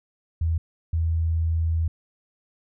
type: tone bursts at uneven times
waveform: sine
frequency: 81.8 Hz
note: E2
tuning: 13 cents flat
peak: -20 dBFS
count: 2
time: 0.41-0.58 / 0.93-1.88 s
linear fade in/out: 5 ms
effects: none